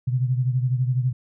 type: beating tone pair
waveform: sine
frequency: 124.9 / 136.9 Hz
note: B2 / C#3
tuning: +20 / -21 cents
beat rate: 12 Hz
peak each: -20 / -26 dBFS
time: 0.07-1.13 s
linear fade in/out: 10 ms
effects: none